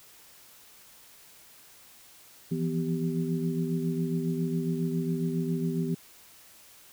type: tone cluster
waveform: sine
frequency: 165.7 / 173 / 248.5 / 389.5 Hz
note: E3 / F3 / B3 / G4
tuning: +9 / -16 / +11 / -11 cents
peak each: -29 / -35 / -32 / -35 dBFS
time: 2.51-5.95 s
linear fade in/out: 10 ms
effects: white hiss -54 dBFS RMS until 6.92 s